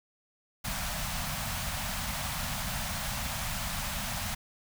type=band-stop noise; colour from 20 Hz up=pink; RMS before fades=-34 dBFS; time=0.64-4.35 s; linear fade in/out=10 ms; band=230 to 610 Hz; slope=48 dB/octave; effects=none

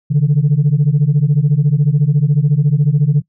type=beating tone pair; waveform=sine; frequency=139.3 / 153.3 Hz; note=C#3 / D#3; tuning=+9 / -25 cents; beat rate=14 Hz; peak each=-11 dBFS; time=0.1-3.22 s; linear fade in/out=20 ms; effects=noise-tail reverb RT60 0.1 s tail -23 dB re dry + tanh soft clip ceiling -5 dBFS

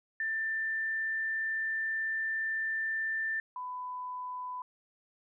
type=tone pair in turn; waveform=sine; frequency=1781 / 999.6 Hz; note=A6 / B5; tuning=+21 / +21 cents; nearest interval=minor seventh; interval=1000 cents; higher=first; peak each=-30 / -36 dBFS; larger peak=first; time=0.2-3.4 / 3.56-4.62 s; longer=first; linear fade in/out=2 ms; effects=none

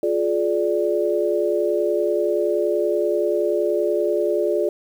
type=chord; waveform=sine; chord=D diminished; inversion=first; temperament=just; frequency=352.4 / 422.9 / 587.3 Hz; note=F4 / Ab4 / D5; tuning=+16 / +31 / 0 cents; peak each=-22 dBFS; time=0.03-4.69 s; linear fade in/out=2 ms; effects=8-bit

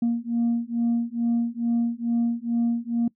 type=beating tone pair; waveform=sine; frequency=233.4 / 235.7 Hz; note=A#3 / A#3; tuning=+2 / +19 cents; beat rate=2.3 Hz; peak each=-23 dBFS; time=0.02-3.08 s; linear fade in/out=5 ms; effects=noise-tail reverb RT60 0.1 s tail -23 dB re dry + tanh soft clip ceiling -17 dBFS

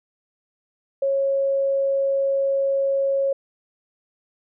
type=tone; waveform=sine; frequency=548 Hz; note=C#5; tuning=20 cents flat; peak=-18 dBFS; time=1.02-3.33 s; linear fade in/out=5 ms; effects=none

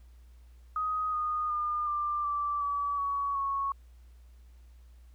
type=tone with pitch steps; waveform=sine; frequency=1253 / 1230.8 / 1208.9 / 1187.5 / 1166.4 / 1145.7 / 1125.4 / 1105.4 Hz; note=D#6 / D#6 / D6 / D6 / D6 / D6 / C#6 / C#6; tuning=+12 / -19 / +50 / +19 / -12 / -43 / +26 / -5 cents; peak=-28 dBFS; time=0.76-3.72 s; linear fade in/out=2 ms; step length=370 ms; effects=added 60 Hz sine -51 dBFS peak until 5.14 s + pink hiss -70 dBFS RMS until 5.14 s

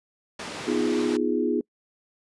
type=band-pass noise; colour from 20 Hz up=pink; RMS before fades=-36 dBFS; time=0.39-1.17 s; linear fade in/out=5 ms; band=200 to 6000 Hz; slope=12 dB/octave
type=chord; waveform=sine; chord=F half-diminished seventh; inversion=second; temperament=equal; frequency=246.9 / 311.1 / 349.2 / 415.3 Hz; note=Cb4 / Eb4 / F4 / Ab4; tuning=0 / 0 / 0 / 0 cents; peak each=-27 dBFS; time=0.67-1.61 s; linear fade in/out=5 ms
effects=noise-tail reverb RT60 0.1 s tail -26 dB re dry + resampled to 24000 Hz

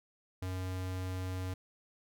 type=tone; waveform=square; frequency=92.6 Hz; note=F#2; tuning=2 cents sharp; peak=-36 dBFS; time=0.42-1.54 s; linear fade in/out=5 ms; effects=none

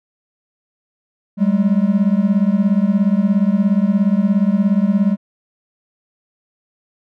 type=beating tone pair; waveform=triangle; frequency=191.8 / 208.8 Hz; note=G3 / G#3; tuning=-37 / +10 cents; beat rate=17 Hz; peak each=-13 dBFS; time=1.37-5.17 s; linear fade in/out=50 ms; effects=none

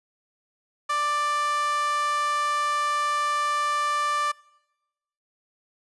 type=tone with high-pass filter; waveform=sawtooth; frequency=589 Hz; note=D5; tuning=5 cents sharp; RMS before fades=-25 dBFS; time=0.89-4.32 s; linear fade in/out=10 ms; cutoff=1200 Hz; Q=3.8; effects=noise-tail reverb RT60 1.0 s tail -25 dB re dry + resampled to 24000 Hz

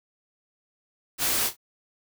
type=noise with echo; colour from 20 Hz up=white; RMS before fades=-25 dBFS; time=1.18-1.51 s; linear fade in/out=50 ms; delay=29 ms; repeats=2; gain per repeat=-11 dB; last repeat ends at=1.568 s; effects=none

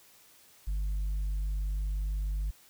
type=tone; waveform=sine; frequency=49.83 Hz; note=G1; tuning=29 cents sharp; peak=-26 dBFS; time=0.67-2.51 s; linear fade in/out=10 ms; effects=tanh soft clip ceiling -28 dBFS + white hiss -59 dBFS RMS until 2.69 s

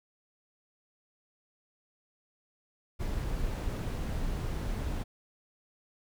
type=noise; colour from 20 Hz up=brown; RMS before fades=-33 dBFS; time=2.99-5.04 s; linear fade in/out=20 ms; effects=none

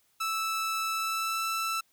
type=tone with pitch glide; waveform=sawtooth; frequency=1315 to 1326.4 Hz; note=E6 to E6; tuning=-5 to +10 cents; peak=-25 dBFS; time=0.2-1.81 s; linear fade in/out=10 ms; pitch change=+15 cents; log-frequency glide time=0.91-1.47 s; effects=white hiss -69 dBFS RMS until 1.92 s

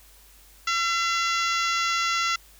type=harmonic tone with a mistuned harmonic; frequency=677 Hz; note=E5; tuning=46 cents sharp; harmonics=2 / 3 / 4 / 5 / 6 / 7 / 8 / 9 / 10; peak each=-25 / -29 / -31 / -33 / -35 / -36 / -37 / -38 / -39 dBFS; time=0.67-2.36 s; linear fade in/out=5 ms; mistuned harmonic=4; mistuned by=+25 cents; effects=added 50 Hz sine -54 dBFS peak until 2.59 s + white hiss -54 dBFS RMS until 2.59 s

